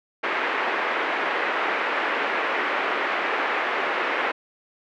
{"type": "band-pass noise", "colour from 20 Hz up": "white", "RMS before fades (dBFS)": -25, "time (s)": [0.23, 4.32], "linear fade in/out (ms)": 10, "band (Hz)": [320, 2200], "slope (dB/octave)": 24, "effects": []}